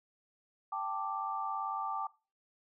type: chord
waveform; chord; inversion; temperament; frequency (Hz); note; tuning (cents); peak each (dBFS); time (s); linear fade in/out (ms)
sine; G suspended second; none; just; 784 / 882 / 1176; G5 / A5 / D6; 0 / +4 / +2; -39 / -39 / -37; 0.72-2.07; 5
effects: noise-tail reverb RT60 0.3 s tail -19 dB re dry